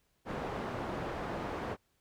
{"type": "low-pass noise", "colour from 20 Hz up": "white", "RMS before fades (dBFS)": -38, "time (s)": [0.25, 1.77], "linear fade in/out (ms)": 50, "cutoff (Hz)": 890, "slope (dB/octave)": 12, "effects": ["pink hiss -75 dBFS RMS until 2 s"]}